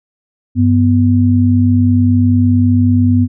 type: tone pair together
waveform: sine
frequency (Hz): 98 / 247.1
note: G2 / B3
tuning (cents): 0 / +1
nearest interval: octave + major third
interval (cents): 1601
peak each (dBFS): -10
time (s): 0.55-3.28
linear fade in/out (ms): 50
effects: none